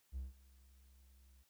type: tone with ADSR envelope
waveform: triangle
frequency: 65.41 Hz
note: C2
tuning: in tune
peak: -36 dBFS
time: 0.12-1.44 s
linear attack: 47 ms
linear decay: 160 ms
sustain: -24 dB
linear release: 27 ms
effects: tanh soft clip ceiling -35 dBFS + white hiss -75 dBFS RMS until 1.49 s